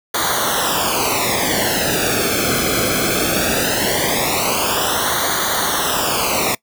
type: noise with flanger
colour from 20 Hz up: pink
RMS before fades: -18 dBFS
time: 0.14-6.55 s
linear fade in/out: 5 ms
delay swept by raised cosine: 0.38 to 1.08 ms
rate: 0.19 Hz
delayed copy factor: -1
effects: noise-tail reverb RT60 0.1 s tail -22 dB re dry